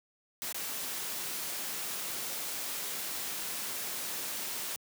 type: noise with dropouts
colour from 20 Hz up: white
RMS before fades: -37 dBFS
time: 0.42-4.76 s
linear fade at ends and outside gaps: 0 ms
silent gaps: 0.525-0.545 s
effects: high-pass 150 Hz 12 dB/octave